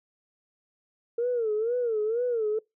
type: tone with vibrato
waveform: sine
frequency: 457.7 Hz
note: A#4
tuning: 32 cents flat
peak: -23 dBFS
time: 1.18-2.59 s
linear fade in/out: 5 ms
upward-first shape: sine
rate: 2.1 Hz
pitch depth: 140 cents each way
effects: noise-tail reverb RT60 0.2 s tail -25 dB re dry + tanh soft clip ceiling -19 dBFS